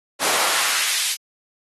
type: noise with high-pass filter sweep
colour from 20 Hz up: pink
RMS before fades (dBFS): -21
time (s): 0.19-1.17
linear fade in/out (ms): 50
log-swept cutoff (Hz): 460 to 3800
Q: 0.91
effects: AAC 32 kbps